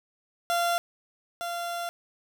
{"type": "tone pair in turn", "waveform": "30% pulse", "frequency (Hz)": [690, 690], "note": ["F5", "F5"], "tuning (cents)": [-21, -21], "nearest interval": "unison", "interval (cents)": 0, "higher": "neither", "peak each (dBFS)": [-21, -28], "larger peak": "first", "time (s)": [[0.5, 0.78], [1.41, 1.89]], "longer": "second", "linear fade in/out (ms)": 0, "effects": []}